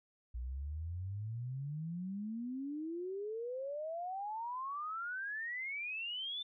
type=exponential sweep; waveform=sine; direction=up; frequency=58.2 to 3583 Hz; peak=-38 dBFS; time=0.34-6.43 s; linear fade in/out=10 ms; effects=none